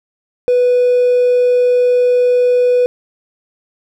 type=tone with hard clipping; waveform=triangle; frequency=493.9 Hz; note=B4; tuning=in tune; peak=-9 dBFS; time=0.48-2.86 s; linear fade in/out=0 ms; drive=4 dB; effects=none